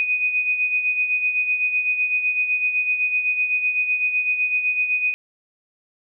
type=beating tone pair; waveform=sine; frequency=2489 / 2496.9 Hz; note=D#7 / D#7; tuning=0 / +5 cents; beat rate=7.9 Hz; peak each=-19 / -27 dBFS; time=0-5.14 s; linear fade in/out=0 ms; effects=none